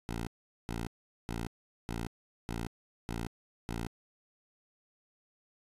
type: tone bursts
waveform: 10% pulse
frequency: 57.2 Hz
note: A#1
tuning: 32 cents flat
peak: -27 dBFS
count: 7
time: 0.09-3.87 s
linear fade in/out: 0 ms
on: 180 ms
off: 420 ms
effects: resampled to 32000 Hz